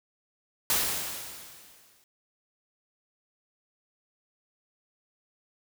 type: noise with exponential decay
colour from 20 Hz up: white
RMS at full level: -24 dBFS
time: 0.7-2.04 s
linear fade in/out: 1 ms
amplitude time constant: 290 ms
effects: none